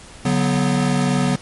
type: chord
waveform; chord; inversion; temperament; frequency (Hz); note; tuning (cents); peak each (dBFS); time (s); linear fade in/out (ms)
square; B minor; first; equal with one note detuned; 143.31 / 185 / 246.9; D3 / F#3 / B3; -42 / 0 / 0; -21; 0.25-1.36; 5
effects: pink hiss -41 dBFS RMS until 1.41 s + MP3 48 kbps